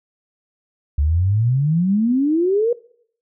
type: exponential sweep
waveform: sine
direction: up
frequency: 69.3 to 489.6 Hz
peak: -14 dBFS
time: 0.98-2.73 s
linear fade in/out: 5 ms
effects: noise-tail reverb RT60 0.6 s tail -21 dB re dry